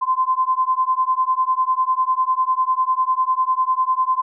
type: beating tone pair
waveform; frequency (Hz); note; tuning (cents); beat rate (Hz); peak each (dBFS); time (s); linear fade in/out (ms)
sine; 1029 / 1039; C6 / C6; -29 / -12; 10; -19; 0.01-4.22; 20
effects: none